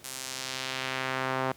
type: tone with band-pass filter sweep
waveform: sawtooth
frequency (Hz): 131.2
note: C3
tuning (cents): +5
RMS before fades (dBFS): -33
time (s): 0.04-1.52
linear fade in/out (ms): 5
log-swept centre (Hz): 10000 to 910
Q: 0.96
effects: pink hiss -55 dBFS RMS until 1.56 s + high-pass 80 Hz 12 dB/octave